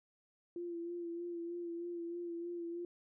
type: tone with vibrato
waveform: sine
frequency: 343.1 Hz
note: F4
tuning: 31 cents flat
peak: -39 dBFS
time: 0.56-2.85 s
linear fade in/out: 2 ms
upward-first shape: sine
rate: 3.2 Hz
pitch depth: 29 cents each way
effects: none

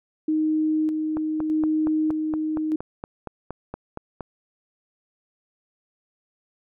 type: tone with tremolo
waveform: sine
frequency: 311.1 Hz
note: D#4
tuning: in tune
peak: -19 dBFS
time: 0.28-2.76 s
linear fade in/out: 5 ms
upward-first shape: square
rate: 0.82 Hz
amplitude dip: 35%
type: click train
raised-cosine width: 1 ms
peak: -18 dBFS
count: 14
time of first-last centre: 1.17-4.207 s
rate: 4.28 Hz
effects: none

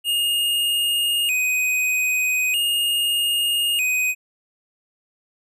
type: tone with vibrato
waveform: square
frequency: 2668 Hz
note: E7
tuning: 20 cents sharp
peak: -19 dBFS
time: 0.04-4.15 s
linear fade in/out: 50 ms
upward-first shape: square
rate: 0.4 Hz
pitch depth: 110 cents each way
effects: none

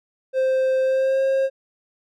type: tone with pitch glide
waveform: triangle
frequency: 523.3 to 536.2 Hz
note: C5 to C5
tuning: 0 to +42 cents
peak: -15 dBFS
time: 0.33-1.5 s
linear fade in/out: 50 ms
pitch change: +42 cents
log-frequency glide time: 0.82-1.22 s
effects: none

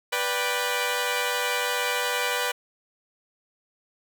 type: chord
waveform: 10% pulse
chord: G major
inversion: first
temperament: equal with one note detuned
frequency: 491.3 / 587.3 / 784 Hz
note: B4 / D5 / G5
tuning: -9 / 0 / 0 cents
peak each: -18 / -22 / -23 dBFS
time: 0.12-2.52 s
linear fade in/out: 10 ms
effects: none

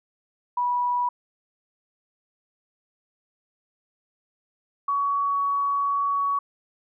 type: tone pair in turn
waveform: sine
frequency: 977 / 1125.3 Hz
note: B5 / C#6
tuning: -19 / +26 cents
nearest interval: major second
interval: 245 cents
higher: second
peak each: -21 dBFS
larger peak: neither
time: 0.57-1.09 / 4.88-6.39 s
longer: second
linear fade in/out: 5 ms
effects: none

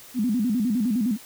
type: tone with vibrato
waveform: sine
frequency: 228.6 Hz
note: A#3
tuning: 34 cents flat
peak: -20 dBFS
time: 0.14-1.18 s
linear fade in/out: 50 ms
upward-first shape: square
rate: 9.8 Hz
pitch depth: 160 cents each way
effects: white hiss -46 dBFS RMS until 1.25 s

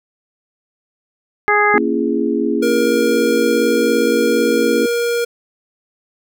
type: harmonic tone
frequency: 415.3 Hz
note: G#4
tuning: in tune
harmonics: 1 / 2 / 3 / 4 / 5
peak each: -17 / -17 / -17 / -17 / -17 dBFS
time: 1.48-1.78 s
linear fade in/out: 0 ms
type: chord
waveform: sine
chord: A# half-diminished seventh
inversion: none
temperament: equal with one note detuned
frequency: 233.1 / 277.2 / 336.4 / 415.3 Hz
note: A#3 / C#4 / E4 / G#4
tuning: 0 / 0 / +35 / 0 cents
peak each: -20 dBFS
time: 1.74-4.86 s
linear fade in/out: 2 ms
type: tone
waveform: square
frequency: 472.8 Hz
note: A#4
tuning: 24 cents sharp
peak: -16 dBFS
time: 2.62-5.25 s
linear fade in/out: 10 ms
effects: none

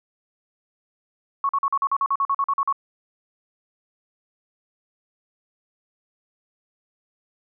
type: tone bursts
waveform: sine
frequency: 1106 Hz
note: C#6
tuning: 4 cents flat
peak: -18 dBFS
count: 14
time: 1.44-2.726 s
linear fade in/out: 2 ms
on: 51 ms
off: 44 ms
effects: none

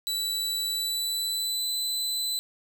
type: tone with pitch glide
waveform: sawtooth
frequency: 3951 to 4013 Hz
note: B7 to B7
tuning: 0 to +27 cents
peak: -24 dBFS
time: 0.07-2.39 s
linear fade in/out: 0 ms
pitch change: +27 cents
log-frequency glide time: 0.69-1.76 s
effects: none

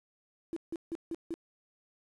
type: tone bursts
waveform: sine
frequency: 332.6 Hz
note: E4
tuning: 16 cents sharp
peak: -33 dBFS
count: 5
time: 0.53-1.34 s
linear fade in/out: 0 ms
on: 34 ms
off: 160 ms
effects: resampled to 24000 Hz + 10-bit

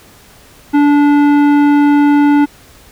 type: tone with tanh clipping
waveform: sine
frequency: 290 Hz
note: D4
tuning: 22 cents flat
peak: -8 dBFS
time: 0.73-2.46 s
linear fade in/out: 20 ms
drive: 14 dB
effects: pink hiss -42 dBFS RMS until 2.91 s

